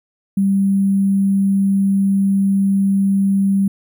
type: tone with sample-and-hold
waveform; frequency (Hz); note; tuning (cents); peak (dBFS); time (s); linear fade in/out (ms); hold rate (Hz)
sine; 196; G3; 0; -12; 0.37-3.68; 5; 11025
effects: none